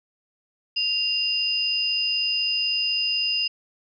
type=tone pair together; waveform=sine; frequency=2794 / 4978 Hz; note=F7 / D#8; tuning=0 / 0 cents; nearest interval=minor seventh; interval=1000 cents; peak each=-24 dBFS; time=0.76-3.48 s; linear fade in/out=10 ms; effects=none